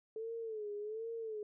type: tone with vibrato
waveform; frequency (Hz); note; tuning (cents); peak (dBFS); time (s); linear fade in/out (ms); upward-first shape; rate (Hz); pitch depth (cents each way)
sine; 435.2; A4; -19; -39; 0.16-1.43; 2; sine; 1.3; 97
effects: none